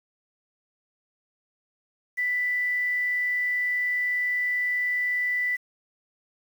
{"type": "tone with quantisation", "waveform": "sine", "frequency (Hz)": 1981, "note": "B6", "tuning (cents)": 5, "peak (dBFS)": -23, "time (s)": [2.17, 5.57], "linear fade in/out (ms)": 20, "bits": 8, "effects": []}